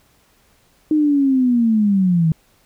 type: linear sweep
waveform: sine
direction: down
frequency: 311.1 to 155.8 Hz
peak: -12 dBFS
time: 0.91-2.32 s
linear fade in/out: 2 ms
effects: pink hiss -57 dBFS RMS until 2.65 s